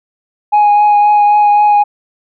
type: tone with vibrato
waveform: sine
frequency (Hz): 830.6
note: G#5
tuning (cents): 0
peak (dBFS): -3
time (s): 0.52-1.84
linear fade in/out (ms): 20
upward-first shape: triangle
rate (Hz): 3.8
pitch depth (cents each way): 16
effects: tanh soft clip ceiling -4 dBFS